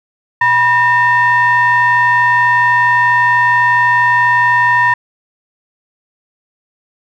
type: ring-modulated tone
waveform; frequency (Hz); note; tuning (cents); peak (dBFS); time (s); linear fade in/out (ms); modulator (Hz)
triangle; 426.1; G#4; +44; -3; 0.41-4.94; 5; 1400
effects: none